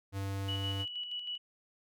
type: tone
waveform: square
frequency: 98 Hz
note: G2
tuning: in tune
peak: -35 dBFS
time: 0.12-0.86 s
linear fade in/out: 50 ms
type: tone with tremolo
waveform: sine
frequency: 2944 Hz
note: F#7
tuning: 9 cents flat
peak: -35 dBFS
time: 0.48-1.38 s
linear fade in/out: 10 ms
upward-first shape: square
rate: 6.3 Hz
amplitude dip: 45%
effects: none